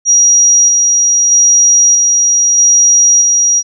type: tone with tremolo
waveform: sine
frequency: 5740 Hz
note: F8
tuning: 47 cents sharp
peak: -4 dBFS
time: 0.05-3.63 s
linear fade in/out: 50 ms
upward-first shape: square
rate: 0.79 Hz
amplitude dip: 25%
effects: none